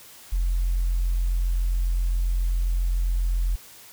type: tone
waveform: sine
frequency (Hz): 43.71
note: F1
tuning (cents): +2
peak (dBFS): -19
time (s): 0.32-3.56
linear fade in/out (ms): 10
effects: tanh soft clip ceiling -16 dBFS + white hiss -47 dBFS RMS until 3.92 s